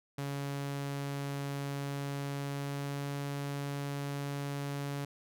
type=tone with pitch glide; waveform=sawtooth; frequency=140.6 to 141.58 Hz; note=C#3 to C#3; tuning=+25 to +37 cents; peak=-31 dBFS; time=0.18-5.05 s; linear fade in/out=5 ms; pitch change=+12 cents; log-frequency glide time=2.33-3.11 s; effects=none